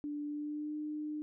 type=tone with pitch glide; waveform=sine; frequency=293.7 to 302.1 Hz; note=D4 to D4; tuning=0 to +49 cents; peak=-36 dBFS; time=0.04-1.22 s; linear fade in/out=0 ms; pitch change=+49 cents; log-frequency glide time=0.25-0.76 s; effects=none